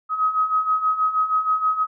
sine beating tone pair, 1264 / 1270.3 Hz, D#6 / D#6, +27 / +36 cents, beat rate 6.3 Hz, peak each -24 / -19 dBFS, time 0.09-1.87 s, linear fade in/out 50 ms, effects none

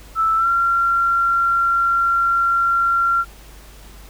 sine tone with pitch glide, 1318.5 to 1373.7 Hz, E6 to F6, 0 to -29 cents, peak -14 dBFS, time 0.15-3.25 s, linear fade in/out 50 ms, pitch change +71 cents, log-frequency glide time 0.36-0.48 s, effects added 50 Hz sine -40 dBFS peak until 4.09 s + pink hiss -45 dBFS RMS until 4.09 s

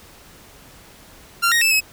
sawtooth tone with pitch steps, 1381 / 1872 / 2634 / 2566 Hz, F6 / A#6 / E7 / E7, -20 / +7 / -2 / -47 cents, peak -11 dBFS, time 1.42-1.808 s, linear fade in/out 20 ms, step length 97 ms, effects pink hiss -46 dBFS RMS until 1.92 s

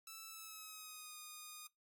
5% pulse tone with pitch glide, 1318.5 to 1230.2 Hz, E6 to D#6, 0 to -20 cents, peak -39 dBFS, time 0.07-1.67 s, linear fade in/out 2 ms, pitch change -120 cents, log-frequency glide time 0.28-1.16 s, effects noise-tail reverb RT60 0.2 s tail -24 dB re dry + AAC 64 kbps

